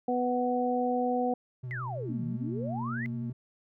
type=harmonic tone; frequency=247.6 Hz; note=B3; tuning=5 cents sharp; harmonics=1 / 2 / 3; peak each=-30 / -30 / -30 dBFS; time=0.08-1.34 s; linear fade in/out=5 ms
type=tone with vibrato; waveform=triangle; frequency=124.9 Hz; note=B2; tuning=20 cents sharp; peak=-33 dBFS; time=1.63-3.33 s; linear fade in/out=10 ms; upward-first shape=sine; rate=12 Hz; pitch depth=41 cents each way
type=exponential two-way sweep; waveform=sine; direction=down then up; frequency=2093 to 148.7 to 2093 Hz; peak=-35 dBFS; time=1.71-3.06 s; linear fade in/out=0 ms; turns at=2.25 s
type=tone; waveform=sine; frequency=233.1 Hz; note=A#3; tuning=in tune; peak=-34 dBFS; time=2.09-3.3 s; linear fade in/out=2 ms
effects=none